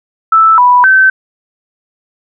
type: tone with pitch steps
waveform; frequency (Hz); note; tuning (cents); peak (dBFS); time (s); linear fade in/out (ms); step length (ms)
sine; 1318 / 986 / 1540; E6 / B5 / G6; -1 / -3 / -31; -3; 0.32-1.1; 5; 260
effects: none